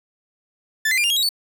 40% pulse tone with pitch steps, 1756 / 2052 / 2399 / 2804 / 3277 / 3830 / 4476 Hz, A6 / C7 / D7 / F7 / G#7 / A#7 / C#8, -4 / -34 / +36 / +6 / -24 / +46 / +16 cents, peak -16 dBFS, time 0.85-1.291 s, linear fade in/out 5 ms, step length 63 ms, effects none

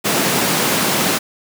pink high-pass noise, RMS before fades -17 dBFS, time 0.04-1.19 s, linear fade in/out 20 ms, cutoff 150 Hz, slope 24 dB/octave, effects none

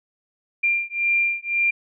sine beating tone pair, 2384 / 2385.9 Hz, D7 / D7, +25 / +27 cents, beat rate 1.9 Hz, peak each -22 dBFS, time 0.63-1.71 s, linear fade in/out 10 ms, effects none

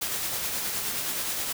white noise with tremolo, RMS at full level -29 dBFS, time 0.01-1.53 s, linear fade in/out 10 ms, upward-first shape sine, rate 9.5 Hz, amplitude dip 30%, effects none

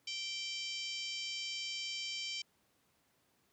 harmonic tone with a mistuned harmonic, 779 Hz, G5, 11 cents flat, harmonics 3 / 4 / 5 / 6 / 7 / 8 / 9 / 10, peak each -45 / -42 / -52 / -45 / -46 / -54 / -53 / -59 dBFS, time 0.07-2.42 s, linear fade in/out 5 ms, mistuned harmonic 10, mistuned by -28 cents, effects pink hiss -74 dBFS RMS until 3.52 s + high-pass 100 Hz 12 dB/octave

